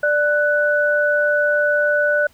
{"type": "tone pair together", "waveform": "sine", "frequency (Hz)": [590, 1486.7], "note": ["D5", "F#6"], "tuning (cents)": [8, 8], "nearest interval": "octave + major third", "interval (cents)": 1600, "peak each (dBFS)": -17, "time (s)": [0.03, 2.27], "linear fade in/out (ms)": 5, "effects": ["pink hiss -54 dBFS RMS until 2.33 s"]}